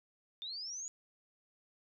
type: linear sweep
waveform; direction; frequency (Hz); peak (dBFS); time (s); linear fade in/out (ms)
sine; up; 3530 to 6890; -40; 0.42-0.88; 0
effects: none